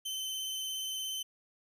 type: tone with vibrato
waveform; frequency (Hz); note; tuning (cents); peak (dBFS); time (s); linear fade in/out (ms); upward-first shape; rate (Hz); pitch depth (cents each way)
sawtooth; 3071; G7; -36; -32; 0.05-1.23; 10; triangle; 17; 17
effects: none